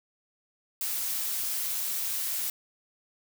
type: noise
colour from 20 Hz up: blue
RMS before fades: -31 dBFS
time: 0.81-2.5 s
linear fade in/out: 2 ms
effects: none